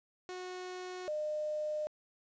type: tone pair in turn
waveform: sawtooth / sine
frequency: 365.6 / 607.1 Hz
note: F#4 / D#5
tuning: -21 / -43 cents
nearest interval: major sixth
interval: 878 cents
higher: second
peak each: -37 / -33 dBFS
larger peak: second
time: 0.29-1.08 / 1.08-1.87 s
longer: neither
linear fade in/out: 0 ms
effects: resampled to 16000 Hz + 10-bit